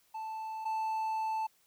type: tone pair in turn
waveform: triangle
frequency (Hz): 880 / 880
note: A5 / A5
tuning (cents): 0 / 0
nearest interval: unison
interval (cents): 0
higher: neither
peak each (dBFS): -35 / -29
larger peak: second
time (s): 0.14-0.65 / 0.65-1.47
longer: second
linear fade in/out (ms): 10
effects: white hiss -69 dBFS RMS until 1.66 s